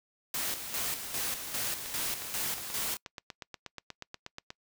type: noise with tremolo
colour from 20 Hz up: white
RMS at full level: -33 dBFS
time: 0.34-2.97 s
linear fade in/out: 2 ms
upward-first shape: square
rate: 2.5 Hz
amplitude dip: 55%
type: click train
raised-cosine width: 0.2 ms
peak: -23 dBFS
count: 23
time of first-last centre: 1.86-4.504 s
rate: 8.32 Hz
effects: noise-tail reverb RT60 0.1 s tail -25 dB re dry